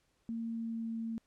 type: tone with pitch glide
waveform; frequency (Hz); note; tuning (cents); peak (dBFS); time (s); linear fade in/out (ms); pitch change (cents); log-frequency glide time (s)
sine; 228.7 to 226.7; A#3 to A#3; -33 to -48; -35; 0.29-1.18; 0; -15; 0.47-0.94
effects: pink hiss -75 dBFS RMS until 1.26 s + low-pass 10000 Hz 12 dB/octave